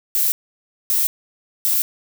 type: noise bursts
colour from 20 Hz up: violet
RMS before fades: -18 dBFS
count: 3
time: 0.15-1.82 s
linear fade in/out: 0 ms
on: 170 ms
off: 580 ms
effects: none